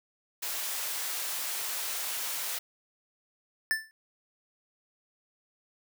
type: high-pass noise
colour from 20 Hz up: white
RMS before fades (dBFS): -34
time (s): 0.42-2.59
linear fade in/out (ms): 10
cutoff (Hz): 580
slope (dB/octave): 12
type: tone with exponential decay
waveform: square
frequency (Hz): 1763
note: A6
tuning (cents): +3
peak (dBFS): -22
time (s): 3.71-3.91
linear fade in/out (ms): 0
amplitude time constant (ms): 43
effects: none